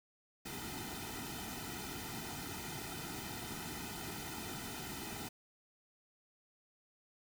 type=noise with comb filter; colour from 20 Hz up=pink; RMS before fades=-44 dBFS; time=0.45-5.29 s; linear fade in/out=10 ms; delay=1.8 ms; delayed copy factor=-0.9; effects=none